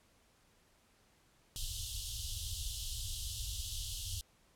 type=band-stop noise; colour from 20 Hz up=pink; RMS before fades=-40 dBFS; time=1.56-4.21 s; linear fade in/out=0 ms; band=110 to 2900 Hz; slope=96 dB/octave; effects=pink hiss -69 dBFS RMS until 4.55 s + low-pass 12000 Hz 12 dB/octave